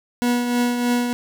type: tone with tremolo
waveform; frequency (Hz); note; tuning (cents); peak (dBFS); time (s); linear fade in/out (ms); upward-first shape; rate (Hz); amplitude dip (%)
40% pulse; 242.8; B3; -29; -15; 0.22-1.13; 0; triangle; 3.2; 50
effects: none